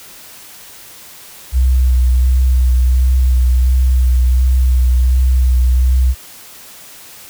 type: tone with vibrato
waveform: sine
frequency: 63.1 Hz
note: B1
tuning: 38 cents sharp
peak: -8 dBFS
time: 1.52-6.15 s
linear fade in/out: 50 ms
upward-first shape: sine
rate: 1.4 Hz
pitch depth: 24 cents each way
effects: white hiss -37 dBFS RMS until 7.29 s